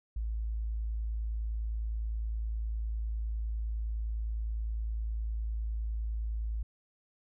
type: tone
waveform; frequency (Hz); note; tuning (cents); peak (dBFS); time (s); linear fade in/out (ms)
sine; 54.9; A1; -3; -31; 0.16-6.63; 5
effects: none